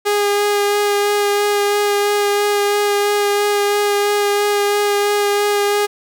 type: tone with vibrato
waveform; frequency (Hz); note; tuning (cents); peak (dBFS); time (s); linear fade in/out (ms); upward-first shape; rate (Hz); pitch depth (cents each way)
sawtooth; 409.7; G#4; -24; -10; 0.05-5.87; 20; sine; 3; 13
effects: none